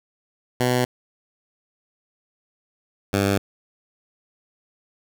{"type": "tone pair in turn", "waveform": "10% pulse", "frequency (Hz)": [124.8, 99.05], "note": ["B2", "G2"], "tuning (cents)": [19, 18], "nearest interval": "major third", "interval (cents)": 401, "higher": "first", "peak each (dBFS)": -10, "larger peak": "neither", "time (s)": [[0.6, 0.85], [3.13, 3.38]], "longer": "neither", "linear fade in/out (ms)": 5, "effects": []}